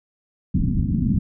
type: low-pass noise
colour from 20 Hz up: white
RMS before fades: -20 dBFS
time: 0.54-1.19 s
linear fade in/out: 10 ms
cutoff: 250 Hz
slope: 48 dB/octave
effects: none